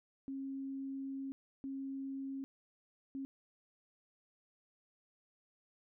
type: tone bursts at uneven times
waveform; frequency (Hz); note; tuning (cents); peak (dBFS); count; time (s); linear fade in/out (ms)
sine; 270.8; C#4; -40; -39; 3; 0.28-1.32 / 1.64-2.44 / 3.15-3.25; 0
effects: none